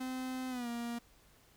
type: tone with pitch glide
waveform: 45% pulse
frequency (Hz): 257.6 to 236.2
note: C4 to A#3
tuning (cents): -27 to +23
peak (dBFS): -37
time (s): 0-0.99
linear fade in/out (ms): 10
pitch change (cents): -150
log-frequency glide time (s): 0.49-0.68
effects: added 50 Hz sine -70 dBFS peak until 1.56 s + pink hiss -65 dBFS RMS until 1.56 s